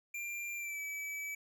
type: tone with pitch glide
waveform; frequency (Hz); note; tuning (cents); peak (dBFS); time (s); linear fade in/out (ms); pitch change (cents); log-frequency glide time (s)
square; 2379 to 2297; D7 to D7; +22 to -39; -39; 0.14-1.35; 5; -61; 0.56-0.8
effects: none